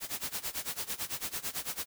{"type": "noise with tremolo", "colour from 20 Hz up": "white", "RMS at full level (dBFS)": -34, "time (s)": [0, 1.86], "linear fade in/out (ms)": 50, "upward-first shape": "sine", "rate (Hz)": 9, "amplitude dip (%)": 90, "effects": []}